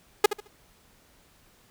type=tone with echo; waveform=sawtooth; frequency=415.3 Hz; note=G#4; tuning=in tune; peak=-9 dBFS; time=0.24-0.26 s; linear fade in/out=5 ms; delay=72 ms; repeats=3; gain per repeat=-12 dB; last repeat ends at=0.476 s; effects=pink hiss -60 dBFS RMS until 1.7 s